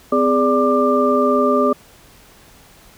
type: tone cluster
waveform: sine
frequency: 254.8 / 412.7 / 585 / 1188 Hz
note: C4 / G#4 / D5 / D6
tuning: -46 / -11 / -7 / +20 cents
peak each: -18 dBFS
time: 0.12-1.73 s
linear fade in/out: 5 ms
effects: pink hiss -47 dBFS RMS until 2.97 s